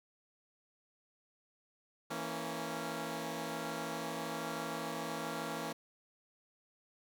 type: chord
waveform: 10% pulse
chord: A# diminished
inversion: second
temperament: equal with one note detuned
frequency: 164.81 / 230.8 / 277.2 Hz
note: E3 / A#3 / C#4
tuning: 0 / -17 / 0 cents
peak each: -34 dBFS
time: 2.1-5.73 s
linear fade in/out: 10 ms
effects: none